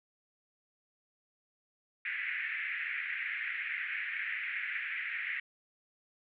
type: band-pass noise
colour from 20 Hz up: white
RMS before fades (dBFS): -37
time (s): 2.05-5.4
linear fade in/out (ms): 5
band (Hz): 1700 to 2300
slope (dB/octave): 48
effects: none